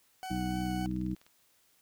40% pulse tone with vibrato, 747 Hz, F#5, 16 cents sharp, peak -37 dBFS, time 0.23-0.86 s, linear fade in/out 0 ms, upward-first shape sine, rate 3.5 Hz, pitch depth 13 cents each way
click train, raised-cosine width 0.2 ms, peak -40 dBFS, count 21, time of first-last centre 0.26-1.265 s, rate 19.9 Hz
harmonic tone, 62.5 Hz, B1, 21 cents sharp, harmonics 1 / 2 / 3 / 4 / 5, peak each -40 / -41 / -34 / -44 / -36 dBFS, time 0.3-1.15 s, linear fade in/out 10 ms
effects white hiss -68 dBFS RMS until 1.81 s

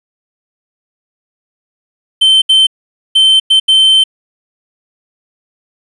triangle tone bursts at uneven times, 3095 Hz, G7, 23 cents flat, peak -3 dBFS, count 5, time 2.21-2.42 / 2.49-2.67 / 3.15-3.4 / 3.5-3.6 / 3.68-4.04 s, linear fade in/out 10 ms, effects resampled to 24000 Hz + 7-bit

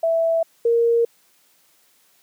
sine tone pair in turn, 659.3 / 466.2 Hz, E5 / A#4, 0 / 0 cents, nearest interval tritone, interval 600 cents, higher first, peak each -16 / -14 dBFS, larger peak second, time 0.03-0.43 / 0.65-1.05 s, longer neither, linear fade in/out 5 ms, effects white hiss -59 dBFS RMS until 2.22 s + high-pass 150 Hz 12 dB/octave

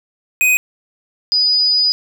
square / sine tone pair in turn, 2500 / 4954 Hz, D#7 / D#8, +8 / -8 cents, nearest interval octave, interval 1184 cents, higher second, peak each -11 dBFS, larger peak neither, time 0.41-0.57 / 1.32-1.92 s, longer second, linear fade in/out 0 ms, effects none

